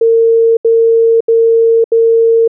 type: tone bursts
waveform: sine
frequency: 456.5 Hz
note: A#4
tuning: 36 cents flat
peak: -5 dBFS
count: 4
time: 0.01-2.478 s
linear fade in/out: 5 ms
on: 560 ms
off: 76 ms
effects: none